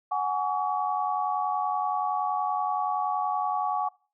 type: chord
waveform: sine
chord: F# suspended second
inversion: none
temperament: equal with one note detuned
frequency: 740 / 830.6 / 1134 Hz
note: F#5 / G#5 / C#6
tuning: 0 / 0 / +39 cents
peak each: -29 dBFS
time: 0.11-3.89 s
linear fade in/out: 10 ms
effects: noise-tail reverb RT60 0.4 s tail -24 dB re dry